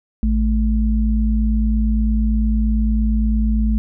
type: tone pair together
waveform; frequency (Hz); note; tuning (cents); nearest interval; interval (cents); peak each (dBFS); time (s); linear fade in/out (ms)
sine; 54.4 / 217.6; A1 / A3; -19 / -19; 2 octaves; 2400; -15 / -19; 0.23-3.78; 0
effects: none